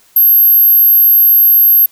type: tone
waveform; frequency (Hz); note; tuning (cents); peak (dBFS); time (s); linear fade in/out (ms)
sine; 12544; G9; 0; -4; 0.16-1.86; 5
effects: white hiss -49 dBFS RMS until 1.91 s